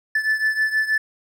triangle beating tone pair, 1746 / 1752.3 Hz, A6 / A6, -14 / -8 cents, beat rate 6.3 Hz, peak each -18 / -22 dBFS, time 0.15-0.98 s, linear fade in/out 5 ms, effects none

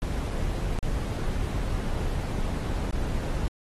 brown noise with dropouts, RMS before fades -28 dBFS, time 0.02-3.48 s, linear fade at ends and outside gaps 0 ms, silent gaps 0.304-0.309 / 0.788-0.829 / 2.909-2.927 s, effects AAC 32 kbps

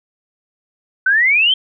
sine exponential sweep, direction up, 1495 to 3200 Hz, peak -10 dBFS, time 1.06-1.54 s, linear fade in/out 5 ms, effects none

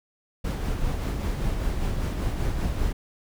brown noise with tremolo, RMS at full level -25 dBFS, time 0.44-2.93 s, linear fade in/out 10 ms, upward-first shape sine, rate 5.1 Hz, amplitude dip 35%, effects none

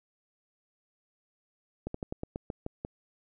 slowing click train, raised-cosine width 2 ms, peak -21 dBFS, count 9, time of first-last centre 1.87-2.849 s, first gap 74 ms, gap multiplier 1.14, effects none

